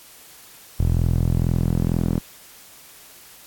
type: tone with band-pass filter sweep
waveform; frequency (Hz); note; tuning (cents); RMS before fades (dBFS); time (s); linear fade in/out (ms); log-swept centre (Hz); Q
sawtooth; 42.14; E1; +39; -20; 0.79-2.2; 10; 98 to 200; 1.4
effects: white hiss -46 dBFS RMS until 3.46 s + AAC 64 kbps